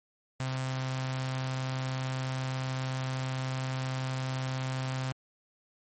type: tone with notch filter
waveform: sawtooth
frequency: 130.81 Hz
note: C3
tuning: in tune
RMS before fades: -33 dBFS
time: 0.4-5.12 s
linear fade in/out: 0 ms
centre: 350 Hz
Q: 0.98
effects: MP3 32 kbps